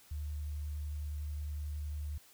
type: tone with vibrato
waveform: sine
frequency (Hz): 74.3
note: D2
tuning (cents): +21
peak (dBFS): -36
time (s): 0.11-2.18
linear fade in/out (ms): 5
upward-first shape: sine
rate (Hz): 11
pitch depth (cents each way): 13
effects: white hiss -61 dBFS RMS until 2.33 s